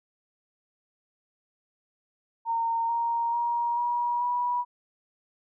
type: tone with pitch steps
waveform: sine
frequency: 919 / 932.4 / 945.9 / 959.7 / 973.6 Hz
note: A#5 / A#5 / A#5 / B5 / B5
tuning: -25 / 0 / +25 / -50 / -25 cents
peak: -24 dBFS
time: 2.45-4.65 s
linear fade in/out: 50 ms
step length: 440 ms
effects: none